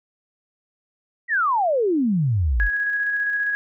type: exponential sweep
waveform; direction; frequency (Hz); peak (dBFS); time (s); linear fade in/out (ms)
sine; down; 1975.5 to 41.2; -17; 1.28-2.7; 50
type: tone with tremolo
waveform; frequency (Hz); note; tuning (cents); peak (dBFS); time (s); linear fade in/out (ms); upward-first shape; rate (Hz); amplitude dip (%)
sine; 1661.2; G#6; 0; -19; 2.6-3.55; 0; square; 15; 25
effects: none